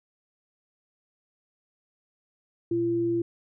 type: tone pair together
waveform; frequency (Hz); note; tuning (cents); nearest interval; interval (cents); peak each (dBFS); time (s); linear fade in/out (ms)
sine; 120 / 340.3; B2 / F4; -49 / -45; octave + tritone; 1804; -35 / -23; 2.71-3.22; 5
effects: none